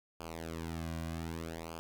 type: tone with flanger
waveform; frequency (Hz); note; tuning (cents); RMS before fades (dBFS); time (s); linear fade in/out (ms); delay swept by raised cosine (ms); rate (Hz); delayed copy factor
sawtooth; 82.1; E2; -6; -41; 0.2-1.79; 0; 0.52 to 2.32; 0.64; -0.9
effects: none